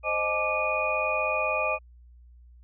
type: tone cluster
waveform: sine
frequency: 524 / 620 / 853 / 1177 / 2463 Hz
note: C5 / D#5 / G#5 / D6 / D#7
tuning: +2 / -6 / +46 / +3 / -18 cents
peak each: -33 / -29 / -34 / -31 / -28 dBFS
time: 0.03-1.79 s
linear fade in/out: 50 ms
effects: added 60 Hz sine -49 dBFS peak until 2.63 s